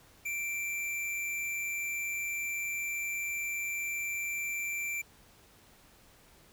square tone with amplitude modulation, 2349 Hz, D7, in tune, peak -32 dBFS, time 0.25-5.02 s, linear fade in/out 10 ms, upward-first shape sine, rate 160 Hz, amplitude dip 30%, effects pink hiss -60 dBFS RMS until 6.52 s

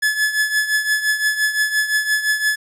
45% pulse tone with tremolo, 1717 Hz, A6, 43 cents flat, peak -13 dBFS, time 0.02-2.56 s, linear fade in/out 10 ms, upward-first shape triangle, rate 5.8 Hz, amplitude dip 75%, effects resampled to 32000 Hz + 9-bit

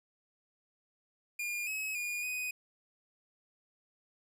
45% pulse tone with pitch steps, 2419 / 2563 / 2436 / 2494 Hz, D#7 / E7 / D#7 / D#7, -49 / -49 / -37 / +3 cents, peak -34 dBFS, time 1.39-2.51 s, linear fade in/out 5 ms, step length 280 ms, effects none

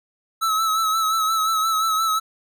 square tone with vibrato, 1301 Hz, E6, 23 cents flat, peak -19 dBFS, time 0.41-2.2 s, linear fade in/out 20 ms, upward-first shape sine, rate 5.7 Hz, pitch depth 38 cents each way, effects none

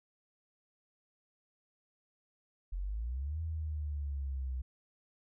sine exponential two-way sweep, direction up then down, 42.72 to 81.9 to 63.2 Hz, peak -34 dBFS, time 2.72-4.62 s, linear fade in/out 10 ms, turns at 3.41 s, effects none

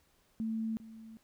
sine tone with echo, 222.7 Hz, A3, 21 cents sharp, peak -32 dBFS, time 0.4-0.77 s, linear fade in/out 0 ms, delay 400 ms, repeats 1, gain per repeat -15 dB, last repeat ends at 1.17 s, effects pink hiss -70 dBFS RMS until 1.23 s

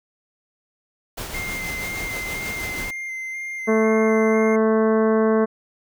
pink noise with tremolo, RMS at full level -30 dBFS, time 1.17-2.91 s, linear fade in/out 10 ms, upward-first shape triangle, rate 6.3 Hz, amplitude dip 40%
triangle tone with vibrato, 2093 Hz, C7, in tune, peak -26 dBFS, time 1.34-4.56 s, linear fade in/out 5 ms, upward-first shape square, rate 2 Hz, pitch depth 14 cents each way
harmonic tone, 220 Hz, A3, in tune, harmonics 1 / 2 / 3 / 4 / 5 / 6 / 7 / 8 / 9, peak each -19 / -18 / -25 / -34 / -28 / -38 / -34 / -40 / -42 dBFS, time 3.67-5.46 s, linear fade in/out 20 ms
effects none

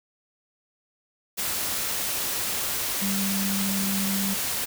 sine tone in noise, 196 Hz, G3, in tune, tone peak -26 dBFS, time 3.01-4.35 s, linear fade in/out 20 ms, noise white, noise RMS -28 dBFS, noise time 1.37-4.66 s, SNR -1 dB, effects none

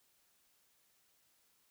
silence, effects white hiss -73 dBFS RMS until 1.7 s

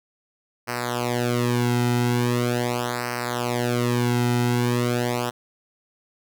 sawtooth tone with flanger, 121.3 Hz, B2, 31 cents flat, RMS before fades -23 dBFS, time 0.67-5.31 s, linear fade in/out 20 ms, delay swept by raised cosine 0.28 to 1.78 ms, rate 0.41 Hz, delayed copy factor -0.95, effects none

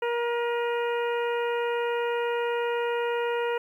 harmonic tone with a mistuned harmonic, 474 Hz, A#4, 29 cents sharp, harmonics 1 / 2 / 3 / 4 / 5 / 6, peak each -26 / -32 / -36 / -38 / -40 / -42 dBFS, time 0.02-3.58 s, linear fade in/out 5 ms, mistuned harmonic 5, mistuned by +53 cents, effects 10-bit

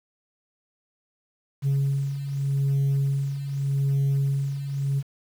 sine beating tone pair, 137.8 / 138.63 Hz, C#3 / C#3, -10 / 0 cents, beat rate 0.83 Hz, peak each -26 / -21 dBFS, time 1.62-5.03 s, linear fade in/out 50 ms, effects tanh soft clip ceiling -18 dBFS + 8-bit

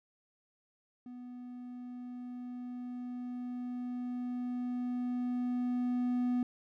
triangle tone with level ramp, 246.9 Hz, B3, in tune, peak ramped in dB -42 to -26 dBFS, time 1.06-6.43 s, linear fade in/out 2 ms, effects none

